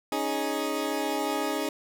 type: chord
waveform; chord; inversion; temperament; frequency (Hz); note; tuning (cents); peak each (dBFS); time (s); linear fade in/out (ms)
20% pulse; C# suspended second; none; equal; 277.2 / 311.1 / 415.3; C#4 / D#4 / G#4; 0 / 0 / 0; -27 / -26 / -27; 0.12-1.69; 2
effects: 9-bit